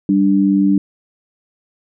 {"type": "tone pair together", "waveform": "sine", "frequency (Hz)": [196, 293.7], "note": ["G3", "D4"], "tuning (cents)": [0, 0], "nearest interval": "perfect fifth", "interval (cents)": 700, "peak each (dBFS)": -13, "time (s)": [0.09, 0.78], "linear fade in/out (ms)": 2, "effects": []}